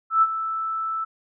sine tone with ADSR envelope, 1318.5 Hz, E6, in tune, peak -12 dBFS, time 0.1-1.05 s, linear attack 120 ms, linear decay 43 ms, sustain -12 dB, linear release 15 ms, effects none

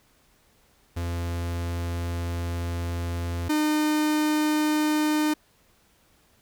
45% pulse tone pair in turn, 85.8 / 304.3 Hz, F2 / D#4, -30 / -38 cents, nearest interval octave + minor seventh, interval 2192 cents, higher second, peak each -27 / -21 dBFS, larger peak second, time 0.96-3.49 / 3.49-5.34 s, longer first, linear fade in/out 10 ms, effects pink hiss -62 dBFS RMS until 6.41 s

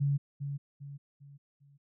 sine tone with echo, 141.3 Hz, C#3, 34 cents sharp, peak -25 dBFS, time 0-0.18 s, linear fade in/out 20 ms, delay 400 ms, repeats 4, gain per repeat -8 dB, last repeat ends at 1.78 s, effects none

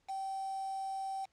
sine tone with quantisation, 774 Hz, G5, 22 cents flat, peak -36 dBFS, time 0.08-1.26 s, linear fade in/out 20 ms, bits 8, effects pink hiss -75 dBFS RMS until 1.32 s + low-pass 7000 Hz 12 dB/octave

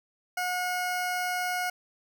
20% pulse tone, 724 Hz, F#5, 38 cents flat, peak -23 dBFS, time 0.37-1.7 s, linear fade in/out 5 ms, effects none

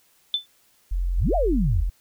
sine tone with exponential decay, 3520 Hz, A7, in tune, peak -16 dBFS, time 0.34-0.46 s, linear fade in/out 1 ms, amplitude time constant 25 ms
sine tone, 44.12 Hz, F1, 18 cents sharp, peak -21 dBFS, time 0.91-1.9 s, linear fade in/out 10 ms
sine exponential two-way sweep, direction up then down, 34.65 to 747 to 57.9 Hz, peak -20 dBFS, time 1.16-1.85 s, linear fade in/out 50 ms, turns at 1.35 s
effects white hiss -61 dBFS RMS until 2 s

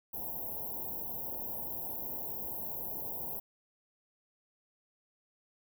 white band-stop noise, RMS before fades -39 dBFS, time 0.13-3.4 s, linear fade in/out 10 ms, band 960 to 12000 Hz, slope 96 dB/octave, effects none

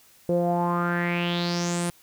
sawtooth tone with low-pass filter sweep, 173.6 Hz, F3, 10 cents flat, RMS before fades -25 dBFS, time 0.29-1.9 s, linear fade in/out 0 ms, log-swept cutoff 470 to 10000 Hz, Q 5.6, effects white hiss -56 dBFS RMS until 2.02 s

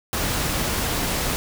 pink noise, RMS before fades -24 dBFS, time 0.13-1.36 s, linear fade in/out 0 ms, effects none

